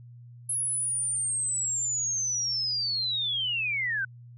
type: linear sweep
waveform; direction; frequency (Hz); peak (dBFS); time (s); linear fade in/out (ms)
sine; down; 10680 to 1490; -26; 0.49-4.05; 5
effects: added 120 Hz sine -45 dBFS peak until 4.37 s